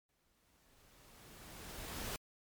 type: noise with exponential growth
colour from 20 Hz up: pink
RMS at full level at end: -40 dBFS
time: 0.09-2.16 s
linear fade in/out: 0 ms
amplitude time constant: 450 ms
effects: MP3 96 kbps